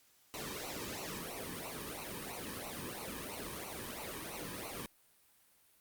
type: noise with flanger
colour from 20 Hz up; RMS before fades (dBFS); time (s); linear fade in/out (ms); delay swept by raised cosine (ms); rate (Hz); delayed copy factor
pink; -43; 0.34-4.86; 0; 0.58 to 1.47; 3; -0.8
effects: white hiss -68 dBFS RMS until 5.8 s + Opus 48 kbps